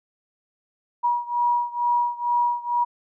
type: beating tone pair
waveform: sine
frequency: 960 / 962.2 Hz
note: B5 / B5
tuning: -49 / -45 cents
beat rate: 2.2 Hz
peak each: -22 / -24 dBFS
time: 1.03-2.85 s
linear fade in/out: 20 ms
effects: none